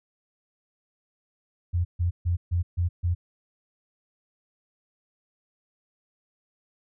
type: tone bursts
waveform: sine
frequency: 87.31 Hz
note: F2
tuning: in tune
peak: -21 dBFS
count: 6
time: 1.73-3.15 s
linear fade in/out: 20 ms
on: 120 ms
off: 140 ms
effects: none